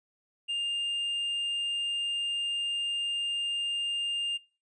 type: tone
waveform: triangle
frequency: 2807 Hz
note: F7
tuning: 8 cents sharp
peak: -27 dBFS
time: 0.48-4.38 s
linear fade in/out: 20 ms
effects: noise-tail reverb RT60 0.4 s tail -24 dB re dry + resampled to 22050 Hz